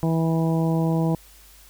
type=harmonic tone; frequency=163 Hz; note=E3; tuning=19 cents flat; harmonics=1 / 2 / 3 / 4 / 5 / 6; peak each=-20 / -26 / -30 / -32 / -34 / -36 dBFS; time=0.03-1.15 s; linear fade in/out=0 ms; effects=added 50 Hz sine -51 dBFS peak until 1.69 s + white hiss -51 dBFS RMS until 1.69 s